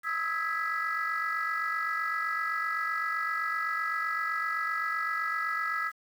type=chord; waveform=sine; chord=E major seventh; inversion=third; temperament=equal with one note detuned; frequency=1270.7 / 1318.5 / 1661.2 / 1975.5 Hz; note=D#6 / E6 / G#6 / B6; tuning=+36 / 0 / 0 / 0 cents; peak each=-33 dBFS; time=0.03-5.92 s; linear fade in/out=50 ms; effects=tanh soft clip ceiling -22 dBFS + 9-bit